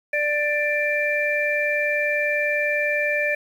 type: harmonic tone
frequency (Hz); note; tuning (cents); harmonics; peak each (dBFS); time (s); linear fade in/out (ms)
590; D5; +8; 1 / 3 / 4; -24 / -24 / -24; 0.13-3.35; 5
effects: 8-bit